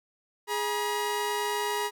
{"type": "tone pair together", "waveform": "sawtooth", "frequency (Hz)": [415.3, 959.6], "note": ["G#4", "A#5"], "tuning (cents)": [0, 50], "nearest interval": "octave + major second", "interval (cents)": 1450, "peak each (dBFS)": [-27, -26], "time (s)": [0.47, 1.91], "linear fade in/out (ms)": 50, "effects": []}